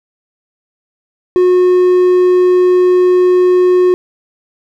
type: tone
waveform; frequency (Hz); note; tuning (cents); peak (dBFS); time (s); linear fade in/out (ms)
triangle; 363; F#4; -33; -4; 1.36-3.94; 0
effects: none